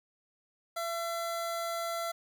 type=tone; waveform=25% pulse; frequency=675 Hz; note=E5; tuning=41 cents sharp; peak=-29 dBFS; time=0.76-2.12 s; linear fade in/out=10 ms; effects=10-bit